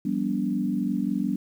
sine tone cluster, 172.9 / 196.2 / 242.2 / 287.3 Hz, F3 / G3 / B3 / D4, -17 / +2 / -34 / -38 cents, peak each -35 / -27 / -28 / -29 dBFS, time 0.05-1.36 s, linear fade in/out 5 ms, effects 9-bit

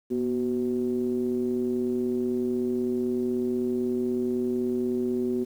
triangle ring-modulated tone, 65.41 Hz, C2, in tune, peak -19 dBFS, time 0.1-5.45 s, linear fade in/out 20 ms, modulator 309 Hz, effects 9-bit

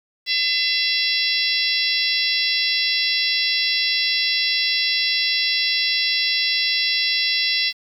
harmonic tone with a mistuned harmonic, 675 Hz, E5, 41 cents sharp, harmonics 3 / 4 / 5 / 6 / 7 / 8, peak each -25 / -25 / -25 / -25 / -25 / -25 dBFS, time 0.26-7.73 s, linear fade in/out 50 ms, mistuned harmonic 8, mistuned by -15 cents, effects 8-bit

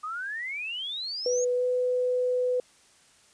sine exponential sweep, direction up, 1205 to 6800 Hz, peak -31 dBFS, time 0.03-1.45 s, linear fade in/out 10 ms
sine tone with pitch glide, 493.9 to 499.6 Hz, B4 to B4, 0 to +20 cents, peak -23 dBFS, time 1.26-2.6 s, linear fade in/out 2 ms, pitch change +20 cents, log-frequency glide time 1.55-1.64 s
effects white hiss -59 dBFS RMS until 3.33 s + resampled to 22050 Hz

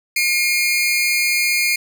sawtooth tone pair together, 2147 / 2412 Hz, C7 / D7, +44 / +46 cents, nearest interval major second, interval 202 cents, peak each -15 dBFS, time 0.16-1.76 s, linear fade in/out 5 ms, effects none

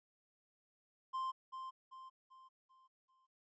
triangle tone with echo, 1047 Hz, C6, 1 cent sharp, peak -35 dBFS, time 1.13-1.32 s, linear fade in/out 20 ms, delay 390 ms, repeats 5, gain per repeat -7 dB, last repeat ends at 3.27 s, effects resampled to 16000 Hz

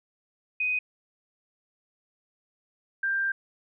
sine tone pair in turn, 2500 / 1584.5 Hz, D#7 / G6, +8 / +18 cents, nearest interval minor sixth, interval 790 cents, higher first, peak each -24 dBFS, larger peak neither, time 0.6-0.79 / 3.03-3.32 s, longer second, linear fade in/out 5 ms, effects none

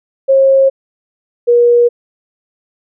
sine tone pair in turn, 539 / 478.4 Hz, C#5 / A#4, -49 / +45 cents, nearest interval major second, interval 206 cents, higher first, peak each -5 dBFS, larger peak neither, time 0.28-0.7 / 1.47-1.89 s, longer neither, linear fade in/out 20 ms, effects none

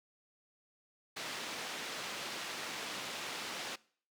white band-pass noise, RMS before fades -42 dBFS, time 1.16-3.76 s, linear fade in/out 10 ms, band 180 to 4100 Hz, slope 12 dB/octave, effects noise-tail reverb RT60 0.5 s tail -22 dB re dry

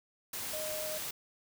sine tone in noise, 618 Hz, D#5, 12 cents flat, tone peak -38 dBFS, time 0.53-0.98 s, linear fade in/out 5 ms, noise white, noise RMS -39 dBFS, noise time 0.33-1.11 s, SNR -2 dB, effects none

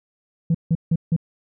sine tone bursts, 164.9 Hz, E3, 1 cent sharp, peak -13 dBFS, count 4, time 0.5-1.164 s, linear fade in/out 5 ms, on 46 ms, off 160 ms, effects tanh soft clip ceiling -13 dBFS

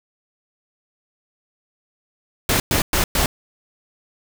pink noise bursts, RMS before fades -18 dBFS, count 4, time 2.49-3.26 s, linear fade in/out 2 ms, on 110 ms, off 110 ms, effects none

